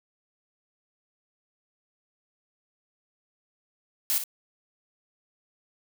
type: noise with echo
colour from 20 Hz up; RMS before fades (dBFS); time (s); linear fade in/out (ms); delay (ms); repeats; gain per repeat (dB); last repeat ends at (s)
blue; -25; 4.1-4.18; 0; 58; 1; -9; 4.238
effects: none